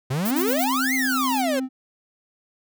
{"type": "exponential two-way sweep", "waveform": "45% pulse", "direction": "up then down", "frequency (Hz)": [122.7, 2183, 503], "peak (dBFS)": -22, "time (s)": [0.1, 1.6], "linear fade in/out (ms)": 10, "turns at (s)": 0.94}
{"type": "noise bursts", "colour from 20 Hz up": "violet", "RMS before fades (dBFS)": -28, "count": 4, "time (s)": [0.25, 0.648], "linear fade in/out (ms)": 5, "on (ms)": 62, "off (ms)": 50}
{"type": "tone with vibrato", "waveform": "triangle", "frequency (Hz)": 261.6, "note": "C4", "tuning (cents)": 0, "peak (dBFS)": -22, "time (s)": [0.3, 1.69], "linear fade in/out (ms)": 50, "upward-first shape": "triangle", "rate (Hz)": 7.9, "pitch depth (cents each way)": 16}
{"type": "noise", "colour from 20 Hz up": "violet", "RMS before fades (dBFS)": -34, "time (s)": [0.37, 1.42], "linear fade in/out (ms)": 10}
{"effects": []}